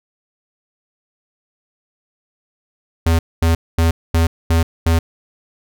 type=tone bursts; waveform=square; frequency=82.6 Hz; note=E2; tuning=4 cents sharp; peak=-12 dBFS; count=6; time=3.06-4.99 s; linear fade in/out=5 ms; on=130 ms; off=230 ms; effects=none